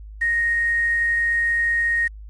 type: tone with quantisation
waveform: sine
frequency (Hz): 1864.7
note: A#6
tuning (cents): 0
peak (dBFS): -17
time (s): 0.21-2.08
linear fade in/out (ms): 10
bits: 7
effects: added 52 Hz sine -35 dBFS peak until 2.29 s + MP3 48 kbps